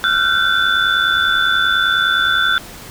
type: tone cluster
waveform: sine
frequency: 1375 / 1474 / 1544 / 3495 Hz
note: F6 / F#6 / G6 / A7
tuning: -27 / -7 / -27 / -12 cents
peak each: -18 dBFS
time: 0.04-2.58 s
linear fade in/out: 0 ms
effects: pink hiss -35 dBFS RMS until 2.9 s